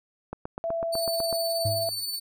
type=click train; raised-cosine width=1 ms; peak=-19 dBFS; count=9; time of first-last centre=0.33-1.328 s; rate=8.02 Hz
type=tone; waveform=sine; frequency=666 Hz; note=E5; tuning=18 cents sharp; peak=-26 dBFS; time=0.64-1.89 s; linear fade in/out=0 ms
type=tone with tremolo; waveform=sawtooth; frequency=4503 Hz; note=C#8; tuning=26 cents sharp; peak=-25 dBFS; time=0.92-2.2 s; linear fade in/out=20 ms; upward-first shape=sine; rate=19 Hz; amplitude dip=40%
type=tone with exponential decay; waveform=triangle; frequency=105.2 Hz; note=G#2; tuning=23 cents sharp; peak=-21 dBFS; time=1.65-2.07 s; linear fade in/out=5 ms; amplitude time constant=91 ms
effects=none